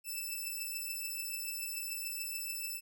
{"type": "beating tone pair", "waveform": "5% pulse", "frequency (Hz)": [2637, 2643.9], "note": ["E7", "E7"], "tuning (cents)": [0, 5], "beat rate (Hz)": 6.9, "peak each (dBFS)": [-30, -33], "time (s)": [0.04, 2.81], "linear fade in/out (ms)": 50, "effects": []}